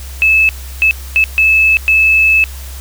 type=tone bursts at uneven times; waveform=sine; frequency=2609 Hz; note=E7; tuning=18 cents flat; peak=-6 dBFS; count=5; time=0.22-0.49 / 0.82-0.91 / 1.16-1.24 / 1.38-1.77 / 1.88-2.44 s; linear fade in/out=0 ms; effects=added 66 Hz sine -25 dBFS peak until 2.8 s + white hiss -34 dBFS RMS until 2.8 s